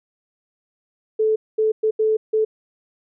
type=tone bursts at uneven times; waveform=sine; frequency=435.8 Hz; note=A4; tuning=17 cents flat; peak=-15 dBFS; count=5; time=1.19-1.36 / 1.58-1.72 / 1.83-1.91 / 1.99-2.17 / 2.33-2.45 s; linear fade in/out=10 ms; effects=none